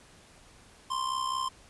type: tone with amplitude modulation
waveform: square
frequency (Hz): 1046.5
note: C6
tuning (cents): 0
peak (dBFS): -27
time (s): 0.9-1.49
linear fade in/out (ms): 10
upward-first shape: sine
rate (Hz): 64.7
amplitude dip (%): 65
effects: pink hiss -56 dBFS RMS until 1.69 s + resampled to 24000 Hz